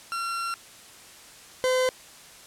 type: tone pair in turn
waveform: 40% pulse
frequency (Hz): 1366 / 511.7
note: F6 / C5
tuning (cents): -39 / -39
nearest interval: octave + perfect fourth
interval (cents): 1700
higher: first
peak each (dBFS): -27 / -20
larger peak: second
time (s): 0.12-0.54 / 1.64-1.89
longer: first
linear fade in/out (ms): 0
effects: white hiss -48 dBFS RMS until 2.46 s + low-pass 10000 Hz 12 dB/octave